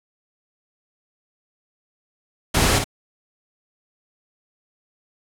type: noise with echo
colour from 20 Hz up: pink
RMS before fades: -18 dBFS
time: 2.54-2.79 s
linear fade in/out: 10 ms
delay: 54 ms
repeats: 1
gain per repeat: -6 dB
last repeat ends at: 2.844 s
effects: low-pass 11000 Hz 12 dB/octave